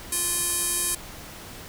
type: tone with band-pass filter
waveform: square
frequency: 349.2 Hz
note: F4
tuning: in tune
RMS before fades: -26 dBFS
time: 0.12-0.95 s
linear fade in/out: 5 ms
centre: 10000 Hz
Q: 2.7
effects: pink hiss -41 dBFS RMS until 1.68 s